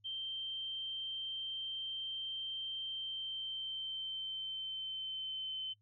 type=tone with pitch glide; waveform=sine; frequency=3136 to 3070 Hz; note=G7 to G7; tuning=0 to -37 cents; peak=-38 dBFS; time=0.04-5.74 s; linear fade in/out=20 ms; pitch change=-37 cents; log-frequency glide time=2.83-5.63 s; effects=noise-tail reverb RT60 0.1 s tail -22 dB re dry + added 104 Hz sine -70 dBFS peak until 5.81 s